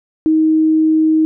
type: tone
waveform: sine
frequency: 315.1 Hz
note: D#4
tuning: 22 cents sharp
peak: -9 dBFS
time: 0.26-1.25 s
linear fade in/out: 0 ms
effects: none